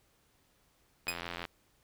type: click train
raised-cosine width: 0.3 ms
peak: -22 dBFS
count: 34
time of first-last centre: 1.07-1.452 s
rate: 86.3 Hz
type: tone with exponential decay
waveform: sawtooth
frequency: 2500 Hz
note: D#7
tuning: 8 cents sharp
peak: -25 dBFS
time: 1.08-1.2 s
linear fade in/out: 5 ms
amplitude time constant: 24 ms
effects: pink hiss -70 dBFS RMS until 1.83 s